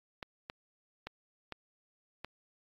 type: clicks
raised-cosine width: 0.3 ms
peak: -24 dBFS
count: 5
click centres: 0.228 / 0.499 / 1.07 / 1.523 / 2.246 s
effects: AAC 32 kbps